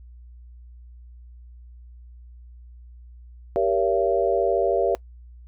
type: chord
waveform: sine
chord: G diminished seventh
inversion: none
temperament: just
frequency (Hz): 392 / 470.4 / 564.5 / 677.4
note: G4 / Bb4 / Db5 / Fb5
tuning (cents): 0 / +16 / +31 / +47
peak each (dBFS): -24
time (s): 3.56-4.95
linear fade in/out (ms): 0
effects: noise-tail reverb RT60 0.1 s tail -23 dB re dry + added 60 Hz sine -42 dBFS peak until 5.47 s